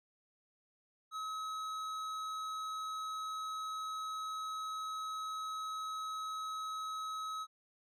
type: tone with tanh clipping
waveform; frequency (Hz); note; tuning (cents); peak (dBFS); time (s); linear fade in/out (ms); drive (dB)
sine; 1281; E6; -50; -40; 1.11-7.47; 50; 13
effects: none